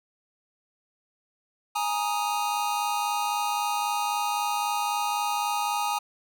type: chord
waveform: square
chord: Ab suspended second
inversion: none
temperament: just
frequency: 830.6 / 934.4 / 1245.9 Hz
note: Ab5 / Bb5 / Eb6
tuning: 0 / +4 / +2 cents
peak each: -29 / -31 / -32 dBFS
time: 1.75-5.99 s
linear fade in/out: 10 ms
effects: none